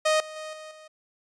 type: tone with level steps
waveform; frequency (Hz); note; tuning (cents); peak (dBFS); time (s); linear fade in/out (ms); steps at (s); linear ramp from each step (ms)
sawtooth; 622; D#5; -1; -16 / -34 / -31 / -36 / -42; 0.05-0.88; 10; 0.2 / 0.36 / 0.53 / 0.71; 2
effects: resampled to 22050 Hz